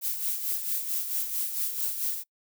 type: noise with tremolo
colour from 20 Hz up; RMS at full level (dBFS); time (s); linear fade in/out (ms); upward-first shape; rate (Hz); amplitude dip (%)
violet; -28; 0.01-2.24; 50; sine; 4.5; 55
effects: noise-tail reverb RT60 0.1 s tail -24 dB re dry